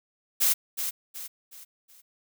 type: noise with echo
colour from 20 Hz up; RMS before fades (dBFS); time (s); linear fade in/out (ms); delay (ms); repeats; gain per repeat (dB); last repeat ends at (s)
blue; -22; 0.4-0.54; 20; 370; 4; -8; 2.02
effects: none